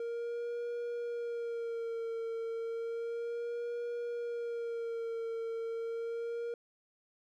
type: tone with vibrato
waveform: triangle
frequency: 465.9 Hz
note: A#4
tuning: 1 cent flat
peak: -33 dBFS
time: 0-6.54 s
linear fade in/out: 2 ms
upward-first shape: sine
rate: 0.32 Hz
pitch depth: 37 cents each way
effects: none